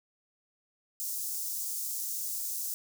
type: high-pass noise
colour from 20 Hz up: white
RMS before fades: -35 dBFS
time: 1-2.74 s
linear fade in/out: 0 ms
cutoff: 5800 Hz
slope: 24 dB/octave
effects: none